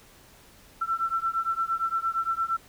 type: beating tone pair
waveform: sine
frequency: 1338 / 1346.7 Hz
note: E6 / E6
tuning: +25 / +37 cents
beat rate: 8.7 Hz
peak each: -28 dBFS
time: 0.81-2.57 s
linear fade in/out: 10 ms
effects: pink hiss -54 dBFS RMS until 2.68 s